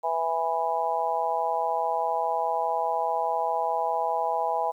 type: harmonic tone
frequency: 164.81 Hz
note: E3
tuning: in tune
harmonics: 3 / 4 / 5 / 6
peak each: -33 / -29 / -27 / -30 dBFS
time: 0.03-4.72 s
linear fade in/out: 20 ms
effects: 10-bit